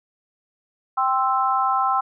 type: chord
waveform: sine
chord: C major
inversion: second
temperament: equal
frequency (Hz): 784 / 1046.5 / 1318.5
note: G5 / C6 / E6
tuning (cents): 0 / 0 / 0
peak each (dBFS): -22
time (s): 0.97-2.01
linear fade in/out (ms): 10
effects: none